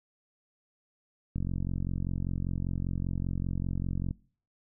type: click train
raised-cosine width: 5 ms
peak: -20 dBFS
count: 125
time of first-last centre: 1.36-4.109 s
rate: 45.1 Hz
effects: noise-tail reverb RT60 0.5 s tail -24 dB re dry